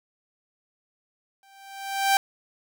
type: tone with exponential growth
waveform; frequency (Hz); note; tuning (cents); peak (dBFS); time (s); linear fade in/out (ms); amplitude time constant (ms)
sawtooth; 784; G5; 0; -12; 1.43-2.17; 1; 160
effects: none